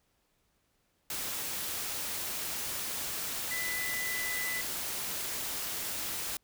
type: tone in noise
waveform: sine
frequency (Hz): 1996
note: B6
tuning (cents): +18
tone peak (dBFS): -34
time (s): 3.51-4.61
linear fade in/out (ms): 2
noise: white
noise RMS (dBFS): -36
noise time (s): 1.1-6.37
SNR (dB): -1
effects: pink hiss -74 dBFS RMS until 6.43 s